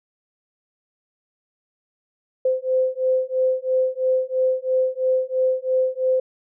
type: beating tone pair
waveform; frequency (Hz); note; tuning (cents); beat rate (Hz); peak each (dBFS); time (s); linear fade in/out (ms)
sine; 515 / 518; C5 / C5; -28 / -17; 3; -21; 2.45-6.2; 5
effects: none